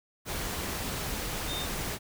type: tone in noise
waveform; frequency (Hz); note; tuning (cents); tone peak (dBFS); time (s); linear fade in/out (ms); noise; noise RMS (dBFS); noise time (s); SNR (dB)
sine; 3644; A#7; -40; -35; 1.46-1.67; 50; pink; -34; 0.25-1.99; -4
effects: none